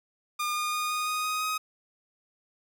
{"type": "tone with pitch steps", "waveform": "sawtooth", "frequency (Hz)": [1211, 1218.7, 1226.5, 1234.3, 1242.2, 1250.1, 1258.1], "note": ["D#6", "D#6", "D#6", "D#6", "D#6", "D#6", "D#6"], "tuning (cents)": [-47, -36, -25, -14, -3, 8, 19], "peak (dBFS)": -24, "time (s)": [0.39, 1.58], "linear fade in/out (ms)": 10, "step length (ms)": 170, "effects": []}